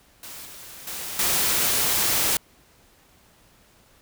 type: noise with level steps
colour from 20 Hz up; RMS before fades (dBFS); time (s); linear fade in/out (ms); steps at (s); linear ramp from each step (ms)
white; -39 / -42 / -33 / -22; 0.23-2.37; 2; 0.45 / 0.87 / 1.19; 2
effects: pink hiss -57 dBFS RMS until 4.01 s